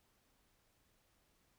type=silence; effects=pink hiss -75 dBFS RMS until 1.58 s